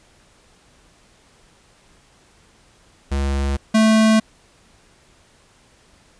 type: tone pair in turn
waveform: square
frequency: 69.1 / 219.4 Hz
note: C#2 / A3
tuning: -5 / -5 cents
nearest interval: octave + minor sixth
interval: 2000 cents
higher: second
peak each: -19 / -12 dBFS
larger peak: second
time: 3.11-3.57 / 3.74-4.2 s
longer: neither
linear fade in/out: 10 ms
effects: pink hiss -54 dBFS RMS until 6.19 s + resampled to 22050 Hz